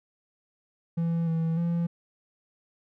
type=tone with pitch steps; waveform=triangle; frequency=167.2 / 163.4 / 170.1 Hz; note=E3 / E3 / F3; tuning=+25 / -15 / -45 cents; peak=-22 dBFS; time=0.97-1.87 s; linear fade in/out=10 ms; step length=300 ms; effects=none